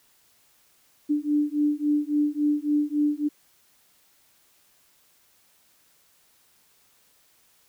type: beating tone pair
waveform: sine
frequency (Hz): 293.7 / 297.3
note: D4 / D4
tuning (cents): 0 / +21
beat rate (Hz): 3.6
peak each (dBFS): -24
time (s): 1.09-3.29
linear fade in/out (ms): 20
effects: white hiss -62 dBFS RMS until 7.68 s